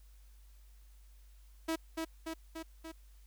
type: tone with echo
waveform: sawtooth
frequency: 324 Hz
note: E4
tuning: 30 cents flat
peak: -28 dBFS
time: 1.68-1.76 s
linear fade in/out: 10 ms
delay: 290 ms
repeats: 4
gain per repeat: -3 dB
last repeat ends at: 2.92 s
effects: added 50 Hz sine -55 dBFS peak until 3.26 s + white hiss -70 dBFS RMS until 3.26 s